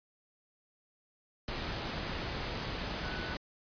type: tone in noise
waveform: sine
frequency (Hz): 1490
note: F#6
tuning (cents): +12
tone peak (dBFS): -43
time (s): 3.03-3.34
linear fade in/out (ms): 2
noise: pink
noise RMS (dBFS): -37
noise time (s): 1.48-3.37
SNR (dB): -9
effects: resampled to 11025 Hz